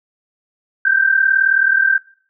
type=tone pair together; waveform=sine; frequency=1541.2 / 1580 Hz; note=G6 / G6; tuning=-30 / +13 cents; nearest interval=unison; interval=43 cents; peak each=-15 / -13 dBFS; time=0.85-1.98 s; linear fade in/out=5 ms; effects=noise-tail reverb RT60 0.5 s tail -21 dB re dry